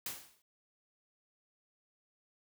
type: noise with exponential decay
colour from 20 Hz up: white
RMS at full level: -37 dBFS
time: 0.06-0.42 s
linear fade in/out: 2 ms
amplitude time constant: 78 ms
effects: none